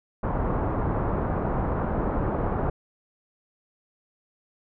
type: low-pass noise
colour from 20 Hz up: pink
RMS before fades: -26 dBFS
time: 0.23-2.7 s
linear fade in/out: 5 ms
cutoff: 1200 Hz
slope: 24 dB/octave
effects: none